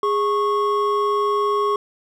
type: tone pair together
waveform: triangle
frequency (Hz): 412.4 / 1100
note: G#4 / C#6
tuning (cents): -12 / -14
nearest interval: octave + perfect fourth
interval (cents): 1698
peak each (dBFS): -18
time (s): 0.03-1.76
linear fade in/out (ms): 2
effects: none